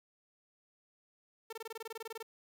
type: tone bursts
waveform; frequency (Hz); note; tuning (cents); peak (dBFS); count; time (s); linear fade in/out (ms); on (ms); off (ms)
sawtooth; 448.9; A4; +35; -37; 15; 1.5-2.228; 5; 28; 22
effects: none